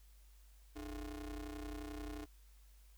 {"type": "ring-modulated tone", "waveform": "35% pulse", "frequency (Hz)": 125.8, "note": "B2", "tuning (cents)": 32, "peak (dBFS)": -39, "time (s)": [0.75, 2.26], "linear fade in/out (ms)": 20, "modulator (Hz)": 173, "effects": ["added 50 Hz sine -59 dBFS peak until 2.97 s", "white hiss -71 dBFS RMS until 2.97 s"]}